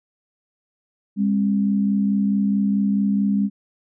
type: tone pair together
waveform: sine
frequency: 202.6 / 267.2 Hz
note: G#3 / C4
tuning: -43 / +36 cents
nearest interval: perfect fourth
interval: 479 cents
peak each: -17 / -25 dBFS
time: 1.16-3.5 s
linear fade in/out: 50 ms
effects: none